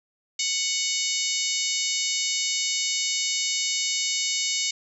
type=harmonic tone; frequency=740 Hz; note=F#5; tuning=in tune; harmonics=3 / 4 / 5 / 6 / 7 / 8 / 9 / 10; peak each=-32 / -32 / -32 / -32 / -32 / -32 / -32 / -32 dBFS; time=0.39-4.71 s; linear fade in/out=5 ms; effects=none